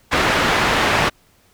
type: low-pass noise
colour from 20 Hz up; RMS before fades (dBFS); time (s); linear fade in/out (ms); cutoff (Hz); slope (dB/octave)
white; -17; 0.11-1.1; 20; 2100; 12
effects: pink hiss -56 dBFS RMS until 1.53 s